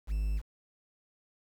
triangle tone with quantisation, 51.91 Hz, G#1, in tune, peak -26 dBFS, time 0.07-0.42 s, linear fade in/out 50 ms, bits 9, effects none

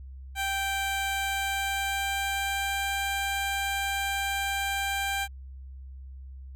15% pulse tone with pitch glide, 784 to 790.4 Hz, G5 to G5, 0 to +14 cents, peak -21 dBFS, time 0.35-5.28 s, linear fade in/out 50 ms, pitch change +14 cents, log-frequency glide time 1.13-2.9 s, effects added 66 Hz sine -40 dBFS peak until 6.55 s

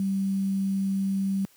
sine tone with quantisation, 194.4 Hz, G3, 14 cents flat, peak -23 dBFS, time 0-1.45 s, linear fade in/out 0 ms, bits 8, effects white hiss -59 dBFS RMS until 1.56 s + high-pass 100 Hz 12 dB/octave

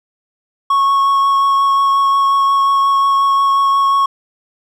triangle tone with vibrato, 1102 Hz, C#6, 11 cents flat, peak -8 dBFS, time 0.7-4.06 s, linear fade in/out 5 ms, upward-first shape triangle, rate 5.6 Hz, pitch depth 11 cents each way, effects none

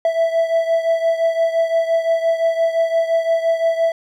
triangle beating tone pair, 659.3 / 665.1 Hz, E5 / E5, 0 / +15 cents, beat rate 5.8 Hz, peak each -14 / -19 dBFS, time 0.05-3.92 s, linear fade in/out 2 ms, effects none

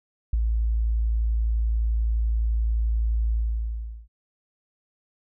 sine tone with ADSR envelope, 55.8 Hz, A1, 25 cents sharp, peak -17 dBFS, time 0.33-4.08 s, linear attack 5 ms, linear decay 20 ms, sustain -3 dB, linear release 750 ms, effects none

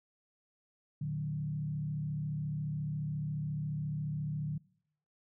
sine tone with frequency modulation, 150 Hz, D3, 37 cents sharp, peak -33 dBFS, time 1.01-4.58 s, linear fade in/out 5 ms, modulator 34.3 Hz, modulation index 0.7, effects noise-tail reverb RT60 0.7 s tail -24 dB re dry

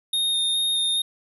square tone with vibrato, 3683 Hz, A#7, 22 cents flat, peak -21 dBFS, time 0.13-1.02 s, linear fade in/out 5 ms, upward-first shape square, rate 2.4 Hz, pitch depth 9 cents each way, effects none

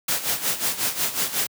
white noise with tremolo, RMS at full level -22 dBFS, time 0.08-1.47 s, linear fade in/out 5 ms, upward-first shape sine, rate 5.5 Hz, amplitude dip 75%, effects high-pass 100 Hz 12 dB/octave

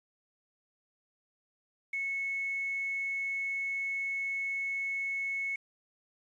sine tone with quantisation, 2199 Hz, C#7, 14 cents flat, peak -31 dBFS, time 1.93-5.56 s, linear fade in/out 5 ms, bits 9, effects resampled to 22050 Hz

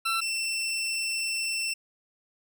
20% pulse tone pair in turn, 1344 / 2688 Hz, E6 / E7, +33 / +33 cents, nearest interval octave, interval 1200 cents, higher second, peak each -20 / -23 dBFS, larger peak first, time 0.05-0.21 / 0.21-1.74 s, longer second, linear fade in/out 10 ms, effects none

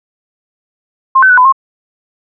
sine tone with pitch steps, 1060 / 1526 / 1479 / 1006 / 1071 Hz, C6 / G6 / F#6 / B5 / C6, +22 / -47 / -1 / +32 / +40 cents, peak -3 dBFS, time 1.15-1.525 s, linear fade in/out 10 ms, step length 75 ms, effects none

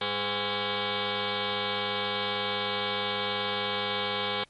sine tone with frequency modulation, 1338 Hz, E6, 25 cents sharp, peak -27 dBFS, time 0.01-4.44 s, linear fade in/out 5 ms, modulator 308 Hz, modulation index 8, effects pink hiss -63 dBFS RMS until 4.49 s + MP3 48 kbps

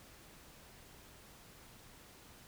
silence, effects pink hiss -58 dBFS RMS until 2.47 s

